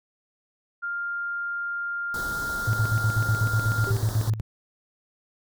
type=tone; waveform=sine; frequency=1400 Hz; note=F6; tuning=4 cents sharp; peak=-27 dBFS; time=0.82-3.92 s; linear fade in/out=20 ms
type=band-stop noise; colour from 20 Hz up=pink; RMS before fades=-36 dBFS; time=2.14-4.3 s; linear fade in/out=2 ms; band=1700 to 3600 Hz; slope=48 dB/octave
type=tone with tremolo; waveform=sine; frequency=109.3 Hz; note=A2; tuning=11 cents flat; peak=-19 dBFS; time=2.67-4.41 s; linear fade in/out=10 ms; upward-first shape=square; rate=8.1 Hz; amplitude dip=75%
type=tone with exponential decay; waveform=triangle; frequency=392 Hz; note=G4; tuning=in tune; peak=-27 dBFS; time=3.87-4.33 s; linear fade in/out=0 ms; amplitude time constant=100 ms
effects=none